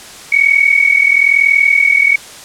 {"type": "tone pair together", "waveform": "sine", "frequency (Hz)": [2217, 2258], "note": ["C#7", "C#7"], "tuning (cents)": [0, 31], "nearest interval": "unison", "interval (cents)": 31, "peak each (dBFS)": -10, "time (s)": [0.32, 2.16], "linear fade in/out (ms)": 5, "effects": ["white hiss -33 dBFS RMS until 2.44 s", "low-pass 9000 Hz 12 dB/octave"]}